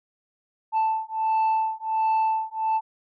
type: beating tone pair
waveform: sine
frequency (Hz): 881 / 882.4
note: A5 / A5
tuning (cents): +2 / +5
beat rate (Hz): 1.4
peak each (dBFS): -22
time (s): 0.72-2.81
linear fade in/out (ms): 50
effects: tanh soft clip ceiling -18 dBFS